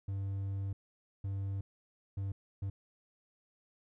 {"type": "tone bursts at uneven times", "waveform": "triangle", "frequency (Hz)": 98, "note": "G2", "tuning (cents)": 0, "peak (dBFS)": -32, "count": 4, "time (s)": [[0.08, 0.73], [1.24, 1.61], [2.17, 2.32], [2.62, 2.7]], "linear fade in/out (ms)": 5, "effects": []}